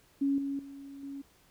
sine tone with level steps, 277.7 Hz, C#4, 3 cents sharp, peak -25 / -31 / -43 / -38 dBFS, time 0.21-1.22 s, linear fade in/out 10 ms, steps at 0.38 / 0.59 / 1.03 s, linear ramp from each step 2 ms, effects pink hiss -64 dBFS RMS until 1.5 s

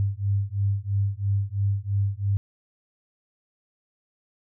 sine beating tone pair, 98.3 / 101.3 Hz, G2 / G#2, +5 / -43 cents, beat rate 3 Hz, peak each -25 dBFS, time 0-2.37 s, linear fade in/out 0 ms, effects none

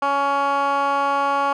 15% pulse tone with band-pass filter, 280 Hz, C#4, 18 cents sharp, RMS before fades -20 dBFS, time 0.02-1.53 s, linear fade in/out 5 ms, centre 1100 Hz, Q 2, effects none

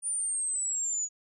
sine linear sweep, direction down, 9380 to 6790 Hz, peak -28 dBFS, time 0.02-1.09 s, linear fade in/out 50 ms, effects none

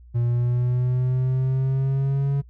triangle exponential sweep, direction up, 118.6 to 140.5 Hz, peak -17 dBFS, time 0.14-2.42 s, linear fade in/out 20 ms, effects noise-tail reverb RT60 0.1 s tail -23 dB re dry + added 60 Hz sine -44 dBFS peak until 2.49 s

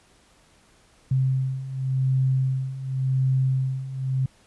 sine beating tone pair, 131.1 / 132 Hz, C3 / C3, +4 / +16 cents, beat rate 0.9 Hz, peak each -26 / -22 dBFS, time 1.11-4.26 s, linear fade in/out 5 ms, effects pink hiss -58 dBFS RMS until 4.46 s + resampled to 24000 Hz

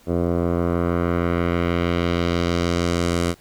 10% pulse tone with low-pass filter sweep, 86.3 Hz, F2, 20 cents flat, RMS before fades -21 dBFS, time 0.06-3.35 s, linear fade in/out 50 ms, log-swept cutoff 630 to 10000 Hz, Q 1.1, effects pink hiss -53 dBFS RMS until 3.4 s

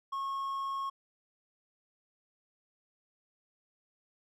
triangle tone, 1091 Hz, C#6, 28 cents flat, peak -31 dBFS, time 0.12-0.9 s, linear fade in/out 10 ms, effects none

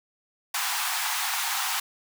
pink high-pass noise, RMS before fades -28 dBFS, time 0.54-1.8 s, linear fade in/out 5 ms, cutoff 750 Hz, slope 96 dB/octave, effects none

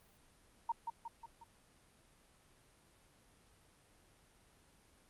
sine tone with echo, 925 Hz, A#5, 14 cents flat, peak -32 dBFS, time 0.69-0.72 s, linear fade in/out 5 ms, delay 180 ms, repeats 4, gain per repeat -5 dB, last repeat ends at 1.44 s, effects pink hiss -67 dBFS RMS until 5.09 s + Opus 32 kbps

